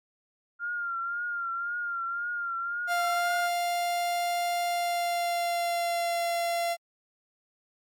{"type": "tone with vibrato", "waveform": "sine", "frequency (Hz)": 1396.9, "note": "F6", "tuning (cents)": 0, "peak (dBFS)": -29, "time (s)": [0.59, 3.51], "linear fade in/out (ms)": 50, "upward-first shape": "triangle", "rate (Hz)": 1.9, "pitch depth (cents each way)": 53}
{"type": "tone with pitch glide", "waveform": "45% pulse", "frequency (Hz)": [698.5, 685.3], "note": ["F5", "F5"], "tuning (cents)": [0, -33], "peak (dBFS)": -26, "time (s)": [2.87, 6.77], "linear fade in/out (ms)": 50, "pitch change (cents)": -33, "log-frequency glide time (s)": [4.66, 6.26]}
{"effects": ["MP3 96 kbps"]}